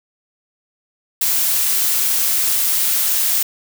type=noise; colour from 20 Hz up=blue; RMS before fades=-17 dBFS; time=1.21-3.43 s; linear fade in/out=5 ms; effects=none